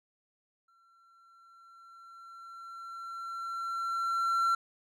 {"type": "tone with exponential growth", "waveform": "triangle", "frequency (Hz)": 1357, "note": "E6", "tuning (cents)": 50, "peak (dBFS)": -22, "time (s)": [0.68, 4.55], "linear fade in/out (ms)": 5, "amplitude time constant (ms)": 840, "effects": []}